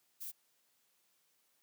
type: noise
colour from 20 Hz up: violet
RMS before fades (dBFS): -44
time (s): 0.2-0.32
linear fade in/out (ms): 20
effects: white hiss -75 dBFS RMS until 1.62 s + high-pass 150 Hz 12 dB/octave